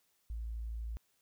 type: tone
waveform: sine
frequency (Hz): 56.2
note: A1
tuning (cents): +37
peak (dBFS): -37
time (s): 0.3-0.97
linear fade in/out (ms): 0
effects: white hiss -75 dBFS RMS until 1.21 s